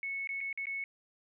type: tone with dropouts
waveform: sine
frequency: 2204 Hz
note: C#7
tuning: 11 cents flat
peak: -34 dBFS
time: 0.03-0.84 s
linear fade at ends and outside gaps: 1 ms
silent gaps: 0.273-0.291 / 0.406-0.411 / 0.528-0.575 / 0.656-0.669 s
effects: none